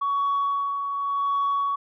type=tone with tremolo; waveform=sine; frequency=1122 Hz; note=C#6; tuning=21 cents sharp; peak=-19 dBFS; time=0.01-1.76 s; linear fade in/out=10 ms; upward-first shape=sine; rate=0.88 Hz; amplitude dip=50%; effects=tanh soft clip ceiling -18 dBFS